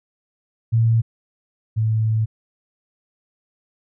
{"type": "tone pair in turn", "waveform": "sine", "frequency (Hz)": [114.1, 110.28], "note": ["A#2", "A2"], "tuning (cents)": [-37, 4], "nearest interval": "minor second", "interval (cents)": 59, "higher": "first", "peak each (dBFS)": [-13, -16], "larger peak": "first", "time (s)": [[0.72, 1.02], [1.76, 2.26]], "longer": "second", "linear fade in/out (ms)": 20, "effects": []}